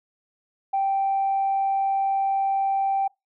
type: tone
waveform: sine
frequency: 782 Hz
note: G5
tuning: 4 cents flat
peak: -19 dBFS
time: 0.73-3.08 s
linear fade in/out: 10 ms
effects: noise-tail reverb RT60 0.2 s tail -24 dB re dry + tanh soft clip ceiling -16 dBFS